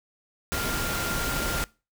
sine tone in noise, 1396.9 Hz, F6, in tune, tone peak -33 dBFS, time 0.52-1.64 s, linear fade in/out 0 ms, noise pink, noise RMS -29 dBFS, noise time 0.52-1.64 s, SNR -7 dB, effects noise-tail reverb RT60 0.3 s tail -22 dB re dry

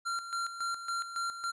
square tone with tremolo, 1376 Hz, F6, 26 cents flat, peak -32 dBFS, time 0.05-1.52 s, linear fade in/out 20 ms, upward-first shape square, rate 3.6 Hz, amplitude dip 65%, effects resampled to 22050 Hz

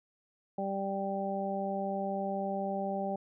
harmonic tone, 196 Hz, G3, in tune, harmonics 1 / 2 / 3 / 4, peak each -36 / -40 / -36 / -36 dBFS, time 0.58-3.16 s, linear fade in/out 5 ms, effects none

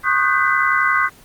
sine tone cluster, 1090 / 1231 / 1487 / 1558 / 2010 Hz, C#6 / D#6 / F#6 / G6 / B6, -29 / -19 / +8 / -11 / +30 cents, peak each -20 dBFS, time 0.03-1.1 s, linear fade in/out 50 ms, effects pink hiss -46 dBFS RMS until 1.24 s + Opus 24 kbps

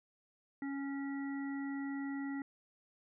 harmonic tone, 277.2 Hz, C#4, in tune, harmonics 1 / 3 / 5 / 7, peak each -37 / -51 / -54 / -49 dBFS, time 0.62-2.42 s, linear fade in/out 2 ms, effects none

